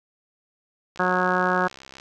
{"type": "click train", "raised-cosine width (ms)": 0.2, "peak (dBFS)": -24, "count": 70, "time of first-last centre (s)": [0.96, 1.999], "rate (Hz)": 66.4}
{"type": "harmonic tone", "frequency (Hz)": 182.3, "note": "F#3", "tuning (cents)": -25, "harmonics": [1, 2, 3, 4, 5, 6, 7, 8, 9], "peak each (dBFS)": [-28, -28, -28, -28, -28, -28, -28, -28, -28], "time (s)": [0.99, 1.68], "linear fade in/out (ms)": 10}
{"effects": []}